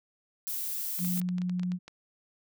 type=noise; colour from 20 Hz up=violet; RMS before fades=-34 dBFS; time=0.47-1.2 s; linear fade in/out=0 ms
type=tone; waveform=sine; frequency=180 Hz; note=F#3; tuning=47 cents flat; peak=-28 dBFS; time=0.98-1.79 s; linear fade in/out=50 ms
type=clicks; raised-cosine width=0.2 ms; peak=-28 dBFS; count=12; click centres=0.989 / 1.048 / 1.175 / 1.216 / 1.289 / 1.383 / 1.418 / 1.496 / 1.596 / 1.633 / 1.719 / 1.88 s
effects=none